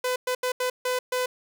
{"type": "tone bursts at uneven times", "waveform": "sawtooth", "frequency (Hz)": 503, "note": "B4", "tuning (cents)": 32, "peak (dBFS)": -20, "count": 6, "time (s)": [[0.04, 0.16], [0.27, 0.35], [0.43, 0.52], [0.6, 0.7], [0.85, 0.99], [1.12, 1.26]], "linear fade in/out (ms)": 5, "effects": []}